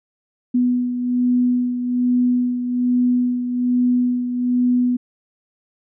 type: beating tone pair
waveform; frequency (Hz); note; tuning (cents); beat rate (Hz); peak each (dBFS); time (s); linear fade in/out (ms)
sine; 246.9 / 248.1; B3 / B3; 0 / +8; 1.2; -16 / -24; 0.54-4.97; 10
effects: none